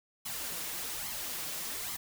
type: noise with flanger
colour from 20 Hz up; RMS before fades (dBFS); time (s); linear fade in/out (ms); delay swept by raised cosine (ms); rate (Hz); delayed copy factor
white; -38; 0.25-1.97; 10; 0.94 to 6.64; 1.2; +0.65
effects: none